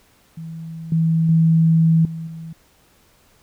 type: tone with level steps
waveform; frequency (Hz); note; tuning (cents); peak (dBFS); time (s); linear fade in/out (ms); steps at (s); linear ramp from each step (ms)
sine; 162.8; E3; -21; -29 / -14 / -11 / -26 / -30; 0.37-2.53; 5; 0.92 / 1.29 / 2.05 / 2.27; 2
effects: pink hiss -56 dBFS RMS until 3.42 s